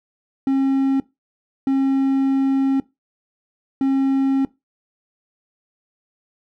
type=tone bursts at uneven times; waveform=triangle; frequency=270 Hz; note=C#4; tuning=45 cents flat; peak=-13 dBFS; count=3; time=0.47-1 / 1.67-2.8 / 3.81-4.45 s; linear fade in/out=2 ms; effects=noise-tail reverb RT60 0.2 s tail -19 dB re dry